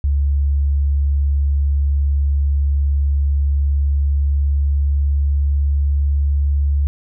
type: tone with pitch glide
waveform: sine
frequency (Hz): 70.6 to 71.17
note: C#2 to C#2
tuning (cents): +32 to +46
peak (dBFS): -13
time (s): 0.04-6.87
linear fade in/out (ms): 0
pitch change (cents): +14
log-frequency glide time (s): 3.51-6.73
effects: none